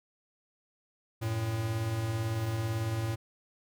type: beating tone pair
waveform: square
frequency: 94.4 / 112.4 Hz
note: F#2 / A2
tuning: +35 / +37 cents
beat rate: 18 Hz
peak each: -39 / -31 dBFS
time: 1.21-3.16 s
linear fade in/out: 20 ms
effects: none